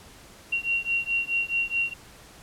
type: beating tone pair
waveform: sine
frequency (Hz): 2749 / 2753.7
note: F7 / F7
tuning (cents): -28 / -25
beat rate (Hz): 4.7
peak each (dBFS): -27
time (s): 0.52-1.94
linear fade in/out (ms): 10
effects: pink hiss -49 dBFS RMS until 2.42 s + low-pass 12000 Hz 12 dB/octave